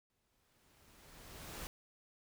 pink noise with exponential growth, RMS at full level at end -44 dBFS, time 0.1-1.67 s, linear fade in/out 0 ms, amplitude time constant 340 ms, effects none

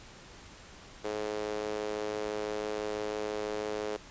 sawtooth tone with high-pass filter, 106 Hz, G#2, 36 cents sharp, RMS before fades -35 dBFS, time 1.04-3.97 s, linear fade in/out 10 ms, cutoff 440 Hz, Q 3.4, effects pink hiss -51 dBFS RMS until 4.1 s + resampled to 16000 Hz

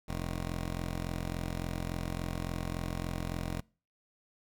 10% pulse tone pair together, 43.54 / 155.56 Hz, F1 / D#3, -5 / 0 cents, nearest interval octave + minor seventh, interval 2205 cents, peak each -26 / -37 dBFS, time 0.08-3.61 s, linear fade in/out 10 ms, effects noise-tail reverb RT60 0.4 s tail -26 dB re dry

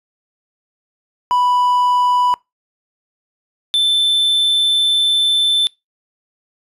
triangle tone pair in turn, 987.8 / 3534 Hz, B5 / A7, 0 / +7 cents, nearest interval octave + minor seventh, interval 2207 cents, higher second, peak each -10 dBFS, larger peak neither, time 1.31-2.34 / 3.74-5.67 s, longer second, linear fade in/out 0 ms, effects noise-tail reverb RT60 0.2 s tail -24 dB re dry + resampled to 32000 Hz

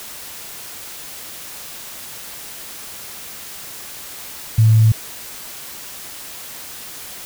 sine tone, 110.8 Hz, A2, 13 cents sharp, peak -8 dBFS, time 4.58-4.92 s, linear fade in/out 5 ms, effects white hiss -34 dBFS RMS until 7.25 s

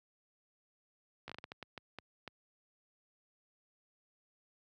slowing click train, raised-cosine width 0.3 ms, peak -28 dBFS, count 11, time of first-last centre 1.28-2.277 s, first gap 15 ms, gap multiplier 1.39, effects high-pass 80 Hz 12 dB/octave

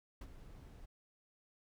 brown noise with ADSR envelope, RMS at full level -43 dBFS, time 0.21-0.86 s, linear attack 5 ms, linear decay 45 ms, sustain -11 dB, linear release 11 ms, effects none

